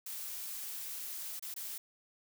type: noise with dropouts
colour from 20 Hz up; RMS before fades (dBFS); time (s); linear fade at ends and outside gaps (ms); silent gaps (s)
blue; -42; 0.06-1.78; 5; 1.395-1.424 / 1.541-1.562
effects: none